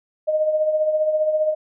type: tone with tremolo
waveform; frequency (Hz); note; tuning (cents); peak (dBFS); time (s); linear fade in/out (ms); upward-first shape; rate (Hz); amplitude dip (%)
sine; 618; D#5; -12; -14; 0.27-1.55; 20; triangle; 15; 60
effects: none

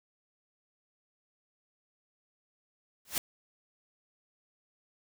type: noise with exponential growth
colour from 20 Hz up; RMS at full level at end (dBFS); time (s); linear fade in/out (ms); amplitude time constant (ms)
white; -26; 3.05-3.18; 2; 27
effects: none

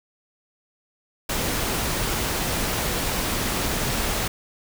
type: noise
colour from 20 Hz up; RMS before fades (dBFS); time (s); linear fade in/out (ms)
pink; -25; 1.29-4.28; 5
effects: none

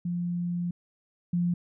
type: tone pair in turn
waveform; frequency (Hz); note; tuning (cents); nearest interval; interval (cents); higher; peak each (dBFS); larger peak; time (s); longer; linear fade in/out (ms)
sine; 174.61 / 174.61; F3 / F3; 0 / 0; unison; 0; neither; -27 / -23; second; 0.05-0.71 / 1.33-1.54; first; 5
effects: none

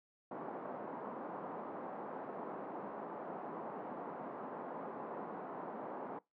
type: band-pass noise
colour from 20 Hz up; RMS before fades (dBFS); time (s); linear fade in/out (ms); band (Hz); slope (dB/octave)
white; -45; 0.31-6.19; 5; 190 to 1000; 24
effects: noise-tail reverb RT60 0.2 s tail -22 dB re dry

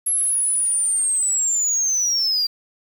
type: linear sweep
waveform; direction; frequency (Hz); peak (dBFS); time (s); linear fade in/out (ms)
sine; down; 11230 to 4699; -15; 0.06-2.47; 10
effects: tanh soft clip ceiling -16 dBFS + 7-bit

